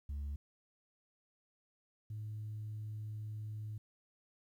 sine tone pair in turn, 71.6 / 107.28 Hz, D2 / A2, -43 / -43 cents, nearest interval perfect fifth, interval 700 cents, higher second, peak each -35 / -39 dBFS, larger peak first, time 0.09-0.36 / 2.1-3.78 s, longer second, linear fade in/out 5 ms, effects tanh soft clip ceiling -37 dBFS + 12-bit

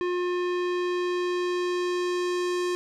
square tone with low-pass filter sweep, 356.9 Hz, F4, 38 cents sharp, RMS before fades -27 dBFS, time 0.01-2.75 s, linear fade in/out 0 ms, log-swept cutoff 2600 to 7600 Hz, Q 0.84, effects none

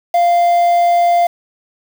triangle tone with quantisation, 695 Hz, F5, 9 cents flat, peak -7 dBFS, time 0.14-1.27 s, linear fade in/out 5 ms, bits 5, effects none

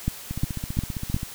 two click trains, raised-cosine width 5 ms, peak -17 / -10 dBFS, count 15 / 4, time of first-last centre 0.31-1.231 / 0.08-1.144 s, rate 15.2 / 2.82 Hz, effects white hiss -40 dBFS RMS until 1.34 s

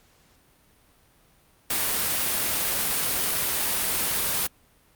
white noise, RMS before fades -25 dBFS, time 1.7-4.47 s, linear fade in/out 5 ms, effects pink hiss -60 dBFS RMS until 4.95 s + Opus 48 kbps

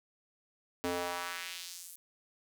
square tone with high-pass filter sweep, 87.9 Hz, F2, 12 cents sharp, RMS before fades -39 dBFS, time 0.84-1.96 s, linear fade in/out 0 ms, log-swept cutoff 310 to 11000 Hz, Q 1.3, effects none

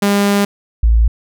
sawtooth / sine tone pair in turn, 201.8 / 56.33 Hz, G#3 / A1, -49 / +41 cents, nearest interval octave + minor seventh, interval 2210 cents, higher first, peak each -7 dBFS, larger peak neither, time 0.02-0.45 / 0.83-1.08 s, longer first, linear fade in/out 5 ms, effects none

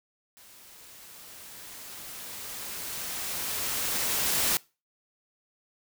white noise with level ramp, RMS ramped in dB -53 to -25 dBFS, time 0.37-4.57 s, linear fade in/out 0 ms, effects noise-tail reverb RT60 0.3 s tail -23 dB re dry

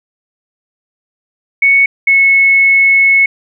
sine tone pair in turn, 2217 / 2195 Hz, C#7 / C#7, 0 / -18 cents, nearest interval unison, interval 18 cents, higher first, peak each -5 dBFS, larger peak neither, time 1.62-1.86 / 2.07-3.26 s, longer second, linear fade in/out 5 ms, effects none

